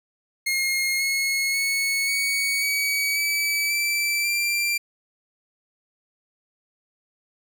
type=tone with pitch steps; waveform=sawtooth; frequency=2145 / 2175 / 2205 / 2236 / 2267 / 2299 / 2331 / 2364 Hz; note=C7 / C#7 / C#7 / C#7 / C#7 / D7 / D7 / D7; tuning=+42 / -33 / -10 / +14 / +38 / -37 / -14 / +11 cents; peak=-18 dBFS; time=0.46-4.78 s; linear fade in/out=10 ms; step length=540 ms; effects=none